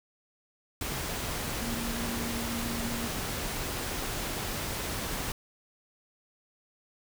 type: tone in noise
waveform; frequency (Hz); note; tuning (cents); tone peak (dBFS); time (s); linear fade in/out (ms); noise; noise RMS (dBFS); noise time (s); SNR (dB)
sine; 233.1; A#3; 0; -35; 1.61-3.08; 2; pink; -34; 0.81-5.32; -4
effects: none